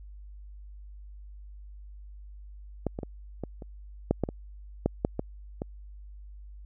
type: clicks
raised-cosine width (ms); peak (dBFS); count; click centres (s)
2; -14 / -20 / -21 / -19 / -28 / -9 / -12 / -20 / -10 / -10 / -15 / -18; 12; 2.867 / 2.989 / 3.032 / 3.437 / 3.622 / 4.11 / 4.237 / 4.289 / 4.86 / 5.049 / 5.194 / 5.619
effects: added 50 Hz sine -43 dBFS peak until 6.65 s